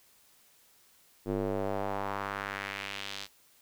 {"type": "tone with band-pass filter sweep", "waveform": "square", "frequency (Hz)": 49.62, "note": "G1", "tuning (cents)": 22, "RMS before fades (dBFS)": -35, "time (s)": [1.25, 3.28], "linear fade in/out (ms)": 50, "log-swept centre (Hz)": [350, 4300], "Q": 1.7, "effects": ["white hiss -63 dBFS RMS until 3.61 s"]}